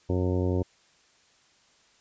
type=harmonic tone; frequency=90.9 Hz; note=F#2; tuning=30 cents flat; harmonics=1 / 2 / 3 / 4 / 5 / 6 / 7 / 8 / 10; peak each=-26 / -33 / -31 / -31 / -34 / -36 / -45 / -47 / -45 dBFS; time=0.09-0.63 s; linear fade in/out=10 ms; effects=white hiss -62 dBFS RMS until 2 s + resampled to 16000 Hz